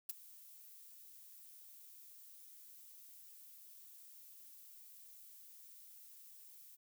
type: noise with ADSR envelope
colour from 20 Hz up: violet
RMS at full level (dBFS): -38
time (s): 0.09-6.77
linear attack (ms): 6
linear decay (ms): 20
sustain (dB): -20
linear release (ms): 31
effects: none